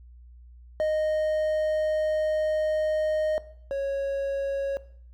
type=tone pair in turn; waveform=triangle; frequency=619 / 551.5 Hz; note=D#5 / C#5; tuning=-9 / -9 cents; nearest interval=major second; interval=200 cents; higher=first; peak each=-20 / -24 dBFS; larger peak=first; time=0.8-3.38 / 3.71-4.77 s; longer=first; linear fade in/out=0 ms; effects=noise-tail reverb RT60 0.6 s tail -17 dB re dry + added 60 Hz sine -46 dBFS peak until 5.13 s